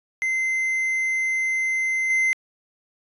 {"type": "tone with level steps", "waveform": "triangle", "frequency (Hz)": 2070, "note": "C7", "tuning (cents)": -19, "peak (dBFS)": [-19, -16], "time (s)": [0.22, 2.33], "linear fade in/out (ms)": 0, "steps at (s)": 2.1, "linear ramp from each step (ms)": 2, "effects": ["resampled to 24000 Hz"]}